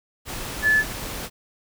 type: tone in noise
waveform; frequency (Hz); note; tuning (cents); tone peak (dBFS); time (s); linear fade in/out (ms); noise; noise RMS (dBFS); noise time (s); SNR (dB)
sine; 1730; A6; -30; -15; 0.62-0.84; 50; pink; -32; 0.25-1.3; +14
effects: none